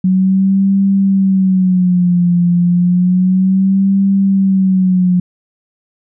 sine tone with vibrato, 184.9 Hz, F#3, 1 cent flat, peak -8 dBFS, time 0.04-5.2 s, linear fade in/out 5 ms, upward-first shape sine, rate 0.31 Hz, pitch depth 100 cents each way, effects none

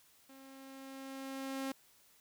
sawtooth tone with level ramp, 268.7 Hz, C4, 46 cents sharp, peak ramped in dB -51 to -32 dBFS, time 0.29-1.72 s, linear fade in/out 5 ms, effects white hiss -66 dBFS RMS until 2.2 s

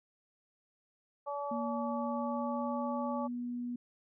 harmonic tone, 286 Hz, D4, 46 cents flat, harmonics 2 / 3 / 4, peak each -38 / -39 / -41 dBFS, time 1.26-3.28 s, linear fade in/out 20 ms
sine tone with pitch glide, 235.1 to 243 Hz, A#3 to B3, +15 to -28 cents, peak -35 dBFS, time 1.51-3.76 s, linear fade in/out 5 ms, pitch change +57 cents, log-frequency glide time 1.72-2.98 s
effects none

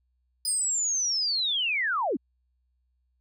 sawtooth tone with exponential decay, 4978 Hz, D#8, in tune, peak -24 dBFS, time 0.45-0.79 s, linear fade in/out 2 ms, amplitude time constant 72 ms
sine linear sweep, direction down, 8770 to 200.9 Hz, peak -24 dBFS, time 0.47-2.17 s, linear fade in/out 10 ms
effects added 62 Hz sine -69 dBFS peak until 3.2 s

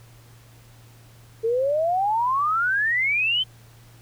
sine exponential sweep, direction up, 440 to 3136 Hz, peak -19 dBFS, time 1.43-3.44 s, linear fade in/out 20 ms, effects added 116 Hz sine -48 dBFS peak until 4.01 s + pink hiss -54 dBFS RMS until 4.01 s

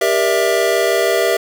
square chord, E half-diminished seventh, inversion first, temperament just, 395.6 / 474.7 / 593.3 / 659.3 Hz, G4 / Bb4 / D5 / E5, +16 / +31 / +18 / 0 cents, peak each -19 / -20 / -23 / -18 dBFS, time 0.01-1.37 s, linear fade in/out 5 ms, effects none

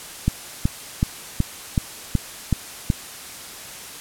click train, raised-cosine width 5 ms, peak -5 dBFS, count 8, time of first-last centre 0.28-2.902 s, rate 2.67 Hz, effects white hiss -37 dBFS RMS until 4 s + low-pass 12000 Hz 12 dB/octave

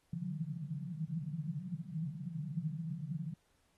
pink band-pass noise, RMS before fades -40 dBFS, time 0.13-3.34 s, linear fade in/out 5 ms, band 140 to 180 Hz, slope 96 dB/octave, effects pink hiss -75 dBFS RMS until 3.77 s + AAC 32 kbps

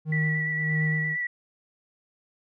triangle tone with tremolo, 155.56 Hz, D#3, in tune, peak -21 dBFS, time 0.05-1.17 s, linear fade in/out 50 ms, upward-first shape sine, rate 1.6 Hz, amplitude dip 65%
sine tone with vibrato, 1953 Hz, B6, 20 cents flat, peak -26 dBFS, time 0.12-1.27 s, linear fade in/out 5 ms, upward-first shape square, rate 8.7 Hz, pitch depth 14 cents each way
effects none

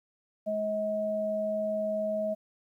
sine tone pair together, 211.4 / 635.9 Hz, G#3 / D#5, +31 / +38 cents, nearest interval octave + perfect fifth, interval 1907 cents, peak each -36 / -28 dBFS, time 0.46-2.35 s, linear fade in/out 20 ms, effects 11-bit

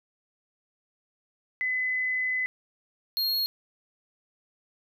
sine / square tone pair in turn, 2017 / 4274 Hz, B6 / C8, +36 / +36 cents, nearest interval octave + minor second, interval 1300 cents, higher second, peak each -25 dBFS, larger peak neither, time 1.61-2.46 / 3.17-3.46 s, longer first, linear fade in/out 0 ms, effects none

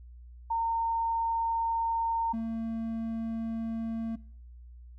sine / triangle tone pair in turn, 915 / 226.3 Hz, A#5 / A3, -32 / +49 cents, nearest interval 2 octaves, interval 2419 cents, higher first, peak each -26 / -28 dBFS, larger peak first, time 0.5-2.33 / 2.33-4.16 s, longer neither, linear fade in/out 10 ms, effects noise-tail reverb RT60 0.6 s tail -21 dB re dry + added 60 Hz sine -46 dBFS peak until 4.98 s

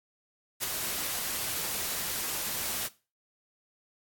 white noise with ADSR envelope, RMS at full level -29 dBFS, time 0.6-2.89 s, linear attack 34 ms, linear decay 10 ms, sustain -4 dB, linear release 29 ms, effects noise-tail reverb RT60 0.3 s tail -17 dB re dry + AAC 64 kbps

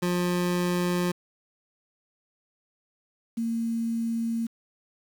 25% pulse / sine tone pair in turn, 177.3 / 229.3 Hz, F3 / A#3, +26 / -28 cents, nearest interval major third, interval 446 cents, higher second, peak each -20 / -25 dBFS, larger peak first, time 0.02-1.12 / 3.37-4.47 s, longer neither, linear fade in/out 10 ms, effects 8-bit

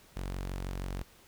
sawtooth tone, 46.25 Hz, F#1, in tune, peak -31 dBFS, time 0.16-1.03 s, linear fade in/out 10 ms, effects pink hiss -59 dBFS RMS until 1.27 s

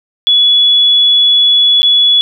sine tone with dropouts, 3400 Hz, G#7, 40 cents sharp, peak -5 dBFS, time 0.27-2.21 s, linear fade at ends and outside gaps 0 ms, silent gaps 1.82-1.83 s, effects none

